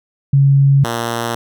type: tone pair in turn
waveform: sine / 5% pulse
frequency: 138.59 / 117.08 Hz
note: C#3 / A#2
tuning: 0 / +8 cents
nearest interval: minor third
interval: 292 cents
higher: first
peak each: -7 dBFS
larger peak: neither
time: 0.33-0.84 / 0.84-1.35 s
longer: neither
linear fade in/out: 5 ms
effects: none